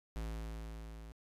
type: tone with level ramp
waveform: square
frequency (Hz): 55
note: A1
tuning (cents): 0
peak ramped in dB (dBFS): -38 to -49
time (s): 0.16-1.12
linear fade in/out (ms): 0
effects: resampled to 32000 Hz + 13-bit